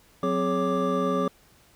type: tone cluster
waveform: triangle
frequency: 182.7 / 260.4 / 418.3 / 557 / 1176 Hz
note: F#3 / C4 / G#4 / C#5 / D6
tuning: -22 / -8 / +12 / +8 / +2 cents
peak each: -27 dBFS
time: 0.23-1.28 s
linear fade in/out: 2 ms
effects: pink hiss -58 dBFS RMS until 1.75 s